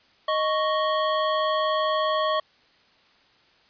square tone pair together, 622.3 / 1108.8 Hz, D#5 / C#6, 0 / 0 cents, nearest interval minor seventh, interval 1000 cents, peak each -25 dBFS, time 0.28-2.4 s, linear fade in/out 5 ms, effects white hiss -59 dBFS RMS until 3.69 s + resampled to 11025 Hz

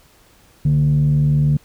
sine tone with frequency modulation, 146.5 Hz, D3, 4 cents flat, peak -11 dBFS, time 0.65-1.57 s, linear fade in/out 5 ms, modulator 79.8 Hz, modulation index 0.43, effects tanh soft clip ceiling -8 dBFS + pink hiss -52 dBFS RMS until 1.64 s

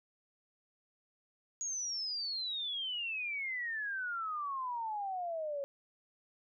sine exponential sweep, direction down, 6740 to 549 Hz, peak -35 dBFS, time 1.61-5.64 s, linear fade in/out 0 ms, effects none

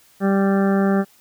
harmonic tone, 196 Hz, G3, in tune, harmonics 1 / 2 / 3 / 4 / 6 / 7 / 8 / 9, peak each -16 / -22 / -26 / -28 / -32 / -33 / -34 / -35 dBFS, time 0.2-1.05 s, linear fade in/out 50 ms, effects white hiss -54 dBFS RMS until 1.2 s

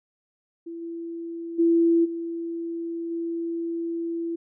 sine tone with level steps, 335.1 Hz, E4, 29 cents sharp, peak -33 / -31 / -16 / -28 / -26 dBFS, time 0.66-4.36 s, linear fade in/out 10 ms, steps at 0.81 / 1.58 / 2.04 / 3.1 s, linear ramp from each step 20 ms, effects none

